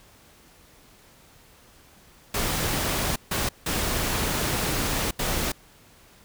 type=noise bursts at uneven times; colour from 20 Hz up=pink; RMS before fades=-26 dBFS; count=4; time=2.34-3.16 / 3.31-3.49 / 3.66-5.11 / 5.19-5.52 s; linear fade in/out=5 ms; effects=pink hiss -54 dBFS RMS until 6.24 s